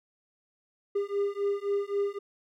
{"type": "beating tone pair", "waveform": "triangle", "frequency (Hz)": [400.9, 404.7], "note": ["G4", "G#4"], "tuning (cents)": [39, -45], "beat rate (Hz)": 3.8, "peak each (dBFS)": -28, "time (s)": [0.95, 2.19], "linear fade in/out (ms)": 10, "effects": []}